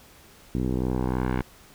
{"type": "tone with low-pass filter sweep", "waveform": "10% pulse", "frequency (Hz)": 63.1, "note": "B1", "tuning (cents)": 38, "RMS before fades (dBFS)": -26, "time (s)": [0.55, 1.42], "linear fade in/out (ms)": 0, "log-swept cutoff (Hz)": [290, 2100], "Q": 1.1, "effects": ["pink hiss -52 dBFS RMS until 1.74 s"]}